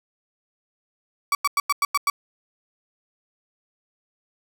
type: tone bursts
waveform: 35% pulse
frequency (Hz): 1142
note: D6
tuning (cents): -49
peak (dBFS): -16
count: 7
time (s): 1.32-2.1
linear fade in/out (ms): 2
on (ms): 30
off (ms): 95
effects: none